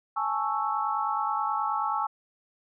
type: chord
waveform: sine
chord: A major seventh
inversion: third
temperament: equal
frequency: 830.6 / 880 / 1108.7 / 1318.5 Hz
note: G#5 / A5 / C#6 / E6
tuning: 0 / 0 / 0 / 0 cents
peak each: -31 dBFS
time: 0.16-2.07 s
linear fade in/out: 10 ms
effects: none